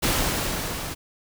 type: noise with level ramp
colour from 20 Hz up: pink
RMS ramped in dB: -21 to -33 dBFS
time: 0.02-0.95 s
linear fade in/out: 20 ms
effects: none